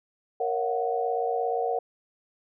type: chord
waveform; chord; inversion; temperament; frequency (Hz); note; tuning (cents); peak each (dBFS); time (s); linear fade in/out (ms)
sine; Gb major seventh; first; equal with one note detuned; 466.2 / 554.4 / 682.9 / 740; Bb4 / Db5 / F5 / Gb5; 0 / 0 / -39 / 0; -28 / -34 / -34 / -28; 0.4-1.79; 5
effects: none